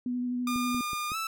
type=tone with vibrato; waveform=sine; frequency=246.9 Hz; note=B3; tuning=in tune; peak=-28 dBFS; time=0.06-0.81 s; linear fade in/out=2 ms; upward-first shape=sine; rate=12 Hz; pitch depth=15 cents each way
type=tone with pitch glide; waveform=sawtooth; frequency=1210 to 1319.5 Hz; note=D#6 to E6; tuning=-49 to +1 cents; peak=-27 dBFS; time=0.47-1.27 s; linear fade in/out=2 ms; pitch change=+150 cents; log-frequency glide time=1.1-1.16 s
type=click train; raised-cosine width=3 ms; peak=-29 dBFS; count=4; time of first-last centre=0.56-1.119 s; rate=5.37 Hz
effects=none